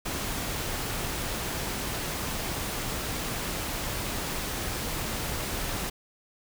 pink noise, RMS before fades -32 dBFS, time 0.05-5.9 s, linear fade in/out 10 ms, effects none

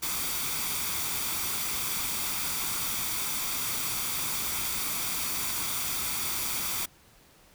white noise with comb filter, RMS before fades -31 dBFS, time 0.02-6.86 s, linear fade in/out 10 ms, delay 0.86 ms, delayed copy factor +0.5, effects pink hiss -58 dBFS RMS until 7.54 s

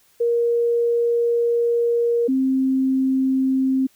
sine tone pair in turn, 471 / 263.9 Hz, A#4 / C4, +18 / +15 cents, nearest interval minor seventh, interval 1003 cents, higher first, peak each -16 dBFS, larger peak neither, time 0.2-2.28 / 2.28-3.87 s, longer first, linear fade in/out 10 ms, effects white hiss -58 dBFS RMS until 3.95 s

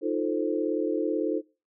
sine chord, F dominant seventh, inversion third, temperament equal, 311.1 / 349.2 / 440 / 523.3 Hz, Eb4 / F4 / A4 / C5, 0 / 0 / 0 / 0 cents, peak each -29 / -30 / -29 / -33 dBFS, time 0.01-1.42 s, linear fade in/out 50 ms, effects noise-tail reverb RT60 0.3 s tail -21 dB re dry

